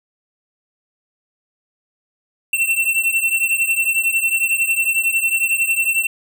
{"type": "beating tone pair", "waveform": "square", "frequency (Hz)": [2697, 2708], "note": ["E7", "E7"], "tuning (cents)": [39, 46], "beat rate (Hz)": 11, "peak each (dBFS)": [-18, -21], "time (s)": [2.53, 6.07], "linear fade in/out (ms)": 5, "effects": []}